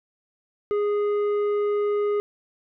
sine tone with tanh clipping, 413.2 Hz, G#4, 9 cents flat, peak -22 dBFS, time 0.71-2.2 s, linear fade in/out 0 ms, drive 8 dB, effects none

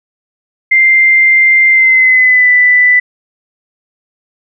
sine tone with pitch glide, 2093 to 1987 Hz, C7 to B6, 0 to +10 cents, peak -4 dBFS, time 0.71-3 s, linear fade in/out 10 ms, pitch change -90 cents, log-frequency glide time 1.69-2.5 s, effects none

